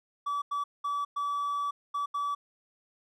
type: tone bursts at uneven times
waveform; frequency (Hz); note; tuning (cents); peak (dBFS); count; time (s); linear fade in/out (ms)
triangle; 1149; D6; -38; -26; 6; 0.26-0.42 / 0.51-0.64 / 0.84-1.05 / 1.16-1.71 / 1.94-2.06 / 2.14-2.35; 10
effects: tanh soft clip ceiling -22 dBFS